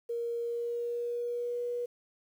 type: tone with pitch glide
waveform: sine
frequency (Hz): 470 to 483.2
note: A#4 to B4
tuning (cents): +14 to -38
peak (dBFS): -31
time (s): 0.09-1.86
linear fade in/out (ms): 10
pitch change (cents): +48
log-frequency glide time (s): 0.39-1.6
effects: 10-bit